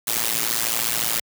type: noise with amplitude modulation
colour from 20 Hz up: white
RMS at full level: -19 dBFS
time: 0.07-1.2 s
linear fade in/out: 5 ms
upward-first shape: sine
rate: 114 Hz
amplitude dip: 100%
effects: high-pass 80 Hz 12 dB/octave